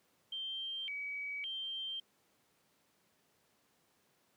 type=tone with pitch steps; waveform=sine; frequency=3151 / 2273 / 3148 Hz; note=G7 / C#7 / G7; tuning=+8 / +43 / +7 cents; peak=-38 dBFS; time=0.32-2 s; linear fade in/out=5 ms; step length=560 ms; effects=pink hiss -73 dBFS RMS until 4.36 s + high-pass 150 Hz 12 dB/octave